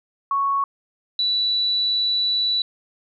sine tone pair in turn, 1108.7 / 3951 Hz, C#6 / B7, 0 / 0 cents, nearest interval octave + minor seventh, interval 2200 cents, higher second, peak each -18 / -18 dBFS, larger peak neither, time 0.31-0.64 / 1.19-2.62 s, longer second, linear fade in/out 2 ms, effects none

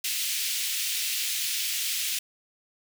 pink high-pass noise, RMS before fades -29 dBFS, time 0.04-2.19 s, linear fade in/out 5 ms, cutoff 2500 Hz, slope 24 dB/octave, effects none

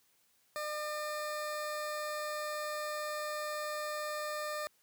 20% pulse tone, 603 Hz, D5, 46 cents sharp, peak -31 dBFS, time 0.56-4.67 s, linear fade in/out 0 ms, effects white hiss -71 dBFS RMS until 4.82 s + high-pass 60 Hz 12 dB/octave

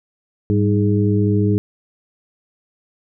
harmonic tone with a mistuned harmonic, 103.83 Hz, G#2, in tune, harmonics 1 / 2 / 3 / 4, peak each -16 / -19 / -21 / -22 dBFS, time 0.5-1.58 s, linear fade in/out 0 ms, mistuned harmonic 2, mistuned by -87 cents, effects none

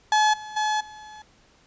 35% pulse tone with level steps, 854 Hz, G#5, 48 cents sharp, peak -15 / -34 / -20 / -39 dBFS, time 0.12-1.22 s, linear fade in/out 2 ms, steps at 0.33 / 0.56 / 0.8 s, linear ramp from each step 10 ms, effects pink hiss -58 dBFS RMS until 1.66 s + resampled to 16000 Hz

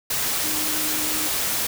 sine tone in noise, 306.7 Hz, D#4, 25 cents flat, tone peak -33 dBFS, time 0.44-1.28 s, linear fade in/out 5 ms, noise white, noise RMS -24 dBFS, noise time 0.1-1.67 s, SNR -12 dB, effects none

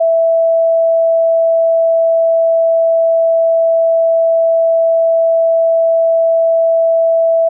sine tone, 659.3 Hz, E5, in tune, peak -8 dBFS, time 0-7.49 s, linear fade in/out 10 ms, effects none

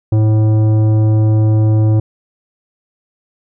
sine tone with tanh clipping, 108.5 Hz, A2, 24 cents flat, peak -10 dBFS, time 0.12-2 s, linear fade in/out 5 ms, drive 12 dB, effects none

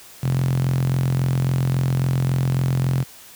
sawtooth tone with high-pass filter, 43.65 Hz, F1, in tune, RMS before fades -20 dBFS, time 0.22-3.04 s, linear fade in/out 20 ms, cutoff 130 Hz, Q 6.9, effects white hiss -44 dBFS RMS until 3.35 s

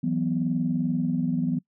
sine chord, E suspended second, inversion none, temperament just, 164.81 / 185.42 / 247.2 Hz, E3 / F#3 / B3, 0 / +4 / +2 cents, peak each -27 / -28 / -25 dBFS, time 0.03-1.59 s, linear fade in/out 10 ms, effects noise-tail reverb RT60 0.1 s tail -23 dB re dry + tanh soft clip ceiling -13 dBFS

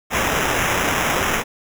violet noise with sample-and-hold, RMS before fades -20 dBFS, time 0.1-1.44 s, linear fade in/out 50 ms, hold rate 4410 Hz, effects none

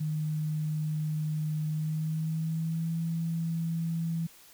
sine tone with pitch glide, 154 to 165.05 Hz, D#3 to E3, -17 to +2 cents, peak -28 dBFS, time 0-4.27 s, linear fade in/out 10 ms, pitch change +119 cents, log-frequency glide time 1.68-2.98 s, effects white hiss -55 dBFS RMS until 4.53 s

